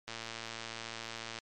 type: click train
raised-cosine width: 0.2 ms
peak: -23 dBFS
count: 150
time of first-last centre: 0.08-1.387 s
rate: 114 Hz
effects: MP3 64 kbps